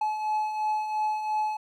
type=beating tone pair; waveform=triangle; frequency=854 / 856.9 Hz; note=G#5 / A5; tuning=+48 / -46 cents; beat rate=2.9 Hz; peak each=-33 / -24 dBFS; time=0.01-1.57 s; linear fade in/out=5 ms; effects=none